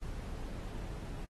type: noise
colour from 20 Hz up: brown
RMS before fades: -41 dBFS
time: 0.01-1.26 s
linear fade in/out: 20 ms
effects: AAC 32 kbps